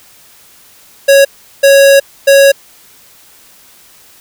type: tone bursts at uneven times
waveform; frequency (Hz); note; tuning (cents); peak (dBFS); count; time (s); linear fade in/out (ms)
square; 553; C#5; -4; -3; 3; 1.08-1.25 / 1.63-2 / 2.27-2.52; 10
effects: white hiss -42 dBFS RMS until 4.2 s